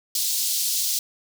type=high-pass noise; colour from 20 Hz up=pink; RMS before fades=-24 dBFS; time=0.15-0.99 s; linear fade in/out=2 ms; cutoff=4100 Hz; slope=24 dB/octave; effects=none